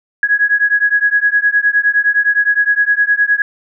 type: beating tone pair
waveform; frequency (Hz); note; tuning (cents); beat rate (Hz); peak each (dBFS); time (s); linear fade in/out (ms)
sine; 1661.2 / 1670.9; G#6 / G#6; 0 / +10; 9.7; -13; 0.23-3.42; 2
effects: none